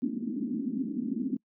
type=band-pass noise; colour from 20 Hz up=white; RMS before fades=-32 dBFS; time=0.02-1.37 s; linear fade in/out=0 ms; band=210 to 280 Hz; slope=48 dB/octave; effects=noise-tail reverb RT60 0.1 s tail -26 dB re dry